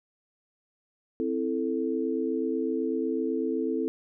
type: chord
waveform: sine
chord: A minor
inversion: first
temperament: equal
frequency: 261.6 / 329.6 / 440 Hz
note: C4 / E4 / A4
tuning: 0 / 0 / 0 cents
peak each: -30 dBFS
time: 1.2-3.88 s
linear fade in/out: 0 ms
effects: none